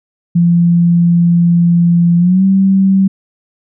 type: tone with pitch glide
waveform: sine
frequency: 171.7 to 192.73 Hz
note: F3 to G3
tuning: -29 to -29 cents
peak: -6 dBFS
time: 0.35-3.08 s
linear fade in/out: 10 ms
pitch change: +200 cents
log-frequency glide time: 2.18-2.44 s
effects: none